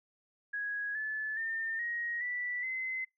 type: tone with pitch steps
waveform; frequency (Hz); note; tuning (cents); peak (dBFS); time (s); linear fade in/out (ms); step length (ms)
sine; 1661.2 / 1732.7 / 1807.4 / 1885.2 / 1966.4 / 2051; G#6 / A6 / A6 / A#6 / B6 / C7; 0 / -27 / +46 / +19 / -8 / -35; -33; 0.53-3.05; 10; 420
effects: noise-tail reverb RT60 0.2 s tail -26 dB re dry